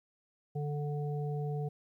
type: harmonic tone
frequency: 146.83 Hz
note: D3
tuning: in tune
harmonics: 1 / 3 / 5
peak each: -33 / -40 / -45 dBFS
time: 0.55-1.69 s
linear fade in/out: 10 ms
effects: 12-bit